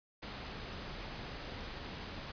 pink noise, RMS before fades -44 dBFS, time 0.22-2.32 s, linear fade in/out 10 ms, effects resampled to 11025 Hz

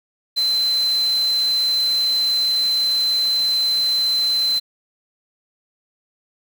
sine tone in noise, 4067 Hz, C8, 50 cents flat, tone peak -16 dBFS, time 0.36-4.6 s, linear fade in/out 20 ms, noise white, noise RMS -34 dBFS, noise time 0.36-4.6 s, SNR +15 dB, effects none

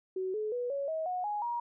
sine tone with pitch steps, 375 / 428.3 / 489.1 / 558.6 / 638 / 728.6 / 832.2 / 950.4 Hz, F#4 / A4 / B4 / C#5 / D#5 / F#5 / G#5 / A#5, +23 / -47 / -17 / +13 / +43 / -27 / +3 / +33 cents, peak -31 dBFS, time 0.16-1.6 s, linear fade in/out 5 ms, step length 180 ms, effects none

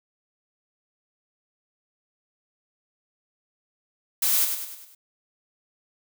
blue noise with echo, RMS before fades -22 dBFS, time 4.22-4.45 s, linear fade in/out 5 ms, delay 100 ms, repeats 5, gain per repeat -6 dB, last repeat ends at 4.95 s, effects none

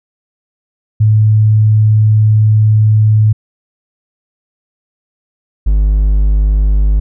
sine / triangle tone pair in turn, 107.8 / 50.87 Hz, A2 / G#1, -35 / -35 cents, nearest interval octave + minor second, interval 1300 cents, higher first, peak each -5 dBFS, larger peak neither, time 1-3.33 / 5.66-7 s, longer first, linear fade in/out 10 ms, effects none

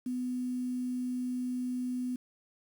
sine tone with quantisation, 250 Hz, B3, 21 cents sharp, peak -31 dBFS, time 0.06-2.16 s, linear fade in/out 5 ms, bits 9, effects none

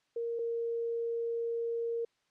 sine tone pair in turn, 466.2 / 464.5 Hz, A#4 / A#4, 0 / -6 cents, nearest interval unison, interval 6 cents, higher first, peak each -32 / -31 dBFS, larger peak second, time 0.16-0.39 / 0.39-2.05 s, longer second, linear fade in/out 5 ms, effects white hiss -75 dBFS RMS until 2.3 s + low-pass 5000 Hz 12 dB/octave

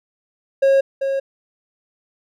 triangle tone with echo, 544 Hz, C#5, 33 cents flat, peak -9 dBFS, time 0.62-0.81 s, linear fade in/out 10 ms, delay 390 ms, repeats 1, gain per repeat -7 dB, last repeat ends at 1.2 s, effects none

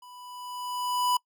square tone with level ramp, 990 Hz, B5, 4 cents sharp, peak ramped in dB -48 to -22 dBFS, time 0.02-1.17 s, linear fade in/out 5 ms, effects noise-tail reverb RT60 0.1 s tail -25 dB re dry

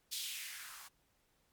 violet noise with band-pass filter sweep, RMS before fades -45 dBFS, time 0.11-0.89 s, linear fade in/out 20 ms, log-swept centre 4000 to 910 Hz, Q 2.4, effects pink hiss -75 dBFS RMS until 1.52 s + MP3 96 kbps

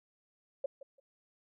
sine tone with echo, 548 Hz, C#5, 20 cents flat, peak -30 dBFS, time 0.64-0.66 s, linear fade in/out 5 ms, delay 170 ms, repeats 2, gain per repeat -15 dB, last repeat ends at 1 s, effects none

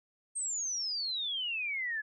sine exponential sweep, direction down, 8550 to 1683 Hz, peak -32 dBFS, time 0.35-2.02 s, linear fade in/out 20 ms, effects none

